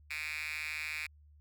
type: tone with high-pass filter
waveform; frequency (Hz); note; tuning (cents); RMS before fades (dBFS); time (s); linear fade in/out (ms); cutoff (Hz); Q
5% pulse; 153.6; D#3; -22; -39; 0.1-1.07; 10; 2400; 8.4
effects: added 74 Hz sine -57 dBFS peak until 1.4 s